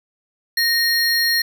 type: tone pair together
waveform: square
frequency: 1860 / 4258 Hz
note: A#6 / C8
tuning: -4 / +30 cents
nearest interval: octave + major second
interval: 1434 cents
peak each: -19 dBFS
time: 0.57-1.42 s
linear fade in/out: 5 ms
effects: none